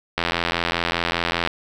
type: click train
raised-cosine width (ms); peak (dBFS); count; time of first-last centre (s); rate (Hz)
0.3; -4; 111; 0.18-1.474; 85
effects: 7-bit